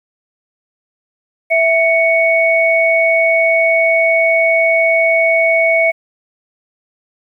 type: tone pair together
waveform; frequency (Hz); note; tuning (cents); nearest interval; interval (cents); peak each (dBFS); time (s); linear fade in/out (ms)
sine; 659.3 / 2225; E5 / C#7; 0 / +6; octave + major sixth; 2106; -12; 1.5-5.92; 20
effects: 8-bit